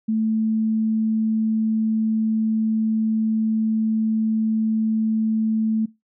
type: tone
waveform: sine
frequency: 220 Hz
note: A3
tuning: in tune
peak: -18 dBFS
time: 0.08-5.86 s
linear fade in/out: 10 ms
effects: noise-tail reverb RT60 0.2 s tail -20 dB re dry

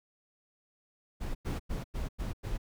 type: noise bursts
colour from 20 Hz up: brown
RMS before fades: -34 dBFS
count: 6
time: 1.2-2.58 s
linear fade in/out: 20 ms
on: 150 ms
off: 96 ms
effects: none

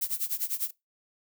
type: noise with tremolo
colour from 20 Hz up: violet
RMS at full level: -28 dBFS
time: 0.01-0.71 s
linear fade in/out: 10 ms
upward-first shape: sine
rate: 10 Hz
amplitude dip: 90%
effects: noise-tail reverb RT60 0.2 s tail -21 dB re dry

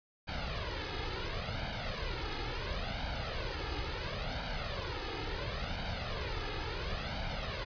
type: noise with flanger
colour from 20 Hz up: pink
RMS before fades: -37 dBFS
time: 0.27-7.65 s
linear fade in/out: 20 ms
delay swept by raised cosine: 1.3 to 2.4 ms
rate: 0.72 Hz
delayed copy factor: +0.7
effects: resampled to 11025 Hz

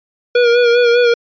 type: tone with vibrato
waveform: square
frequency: 479.3 Hz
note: A#4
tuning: 48 cents sharp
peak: -9 dBFS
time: 0.35-1.14 s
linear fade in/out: 5 ms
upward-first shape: sine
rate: 5 Hz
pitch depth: 38 cents each way
effects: resampled to 11025 Hz

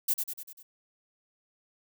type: noise with echo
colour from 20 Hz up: violet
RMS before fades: -26 dBFS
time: 0.08-0.14 s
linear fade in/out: 10 ms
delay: 98 ms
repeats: 5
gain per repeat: -5 dB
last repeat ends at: 0.63 s
effects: none

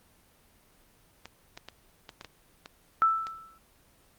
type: clicks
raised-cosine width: 0.2 ms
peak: -24 dBFS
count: 8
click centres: 1.256 / 1.575 / 1.686 / 2.092 / 2.211 / 2.247 / 2.659 / 3.269 s
type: tone with exponential decay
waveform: sine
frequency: 1322 Hz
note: E6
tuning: 5 cents sharp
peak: -17 dBFS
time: 3.02-3.58 s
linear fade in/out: 0 ms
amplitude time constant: 120 ms
effects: pink hiss -62 dBFS RMS until 4.18 s + Opus 24 kbps

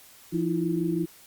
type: tone cluster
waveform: sine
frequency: 170.5 / 315.2 / 341.2 Hz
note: F3 / D#4 / F4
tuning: -41 / +23 / -40 cents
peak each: -28 dBFS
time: 0.32-1.06 s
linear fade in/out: 20 ms
effects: white hiss -52 dBFS RMS until 1.26 s + Opus 48 kbps

